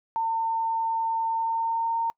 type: tone with pitch glide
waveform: sine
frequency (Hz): 905 to 917.1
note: A5 to A#5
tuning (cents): +48 to -29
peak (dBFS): -23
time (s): 0.16-2.1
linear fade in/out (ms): 0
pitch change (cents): +23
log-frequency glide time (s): 1.32-1.98
effects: noise-tail reverb RT60 0.1 s tail -25 dB re dry